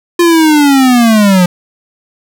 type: linear sweep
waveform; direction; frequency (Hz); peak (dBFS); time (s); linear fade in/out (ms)
square; down; 350 to 174.61; -5; 0.19-1.46; 5
effects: none